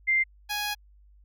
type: tone pair in turn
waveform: sine / 10% pulse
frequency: 2093 / 830.6 Hz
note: C7 / G#5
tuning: 0 / 0 cents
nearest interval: octave + major third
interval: 1600 cents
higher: first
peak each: -20 dBFS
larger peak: neither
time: 0.07-0.24 / 0.49-0.75 s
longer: second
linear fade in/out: 20 ms
effects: added 50 Hz sine -53 dBFS peak until 1.24 s